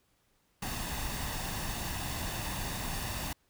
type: noise with comb filter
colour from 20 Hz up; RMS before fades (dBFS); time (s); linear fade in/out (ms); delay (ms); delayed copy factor
pink; -36; 0.62-3.33; 5; 1.1; +0.5
effects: pink hiss -72 dBFS RMS until 3.49 s